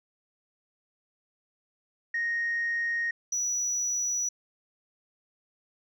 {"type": "tone pair in turn", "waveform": "sine", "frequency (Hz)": [1864.7, 5883], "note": ["A#6", "F#8"], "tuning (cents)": [0, -11], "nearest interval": "octave + minor sixth", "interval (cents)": 1989, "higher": "second", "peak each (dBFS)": -25, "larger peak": "neither", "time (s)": [[2.14, 3.11], [3.32, 4.29]], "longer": "neither", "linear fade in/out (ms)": 5, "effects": ["tanh soft clip ceiling -23 dBFS"]}